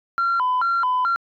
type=tone with vibrato; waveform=sine; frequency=1174.7 Hz; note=D6; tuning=in tune; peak=-16 dBFS; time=0.18-1.16 s; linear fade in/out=0 ms; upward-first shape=square; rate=2.3 Hz; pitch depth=270 cents each way; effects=tanh soft clip ceiling -15 dBFS